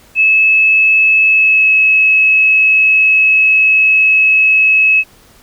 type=tone with pitch glide; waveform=sine; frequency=2598 to 2579 Hz; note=E7 to E7; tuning=-26 to -39 cents; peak=-6 dBFS; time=0.15-5.04 s; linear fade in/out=50 ms; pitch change=-13 cents; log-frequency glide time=1.28-1.72 s; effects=pink hiss -45 dBFS RMS until 5.42 s